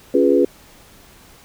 sine chord, C# dominant seventh, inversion none, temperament equal, 277.2 / 349.2 / 415.3 / 493.9 Hz, C#4 / E#4 / G#4 / B4, 0 / 0 / 0 / 0 cents, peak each -17 dBFS, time 0.14-0.45 s, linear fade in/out 5 ms, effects pink hiss -47 dBFS RMS until 1.44 s

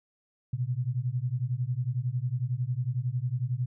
sine beating tone pair, 119.3 / 130.3 Hz, A#2 / C3, +41 / -7 cents, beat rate 11 Hz, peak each -30 / -30 dBFS, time 0.53-3.66 s, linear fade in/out 5 ms, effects none

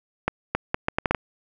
accelerating click train, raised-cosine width 0.5 ms, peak -6 dBFS, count 8, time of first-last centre 0.28-1.148 s, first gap 270 ms, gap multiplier 0.72, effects none

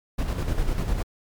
brown noise with tremolo, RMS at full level -23 dBFS, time 0.18-1.03 s, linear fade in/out 10 ms, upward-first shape square, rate 10 Hz, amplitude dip 45%, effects MP3 96 kbps

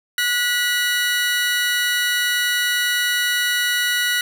25% pulse tone pair together, 1459.8 / 1950 Hz, F#6 / B6, -24 / -23 cents, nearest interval perfect fourth, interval 501 cents, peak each -17 dBFS, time 0.18-4.21 s, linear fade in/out 2 ms, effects none

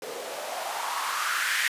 blue noise with band-pass filter sweep, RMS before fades -30 dBFS, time 0.02-1.68 s, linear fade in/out 2 ms, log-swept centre 420 to 1900 Hz, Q 4.2, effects resampled to 32000 Hz

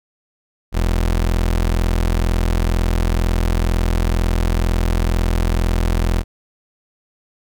30% pulse tone, 42.09 Hz, E1, 37 cents sharp, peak -12 dBFS, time 0.72-6.24 s, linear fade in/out 50 ms, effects none

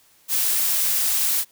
blue noise, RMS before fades -21 dBFS, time 0.28-1.45 s, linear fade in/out 50 ms, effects white hiss -57 dBFS RMS until 1.51 s

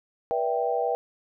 sine chord, E minor seventh, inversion second, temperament equal with one note detuned, 483.7 / 587.3 / 659.3 / 784 Hz, B4 / D5 / E5 / G5, -36 / 0 / 0 / 0 cents, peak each -27 / -33 / -29 / -28 dBFS, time 0.31-0.95 s, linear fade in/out 0 ms, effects none

